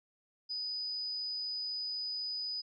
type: tone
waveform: sine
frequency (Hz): 4978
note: D#8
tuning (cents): 0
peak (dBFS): -35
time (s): 0.49-2.62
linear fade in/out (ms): 20
effects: none